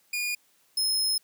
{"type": "tone pair in turn", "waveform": "sawtooth", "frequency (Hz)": [2437, 5164], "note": ["D#7", "E8"], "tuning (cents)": [-37, -37], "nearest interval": "octave + minor second", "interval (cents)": 1300, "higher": "second", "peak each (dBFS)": [-24, -21], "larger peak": "second", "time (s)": [[0.13, 0.35], [0.77, 1.18]], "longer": "second", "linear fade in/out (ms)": 5, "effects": ["white hiss -65 dBFS RMS until 1.23 s", "high-pass 100 Hz 12 dB/octave"]}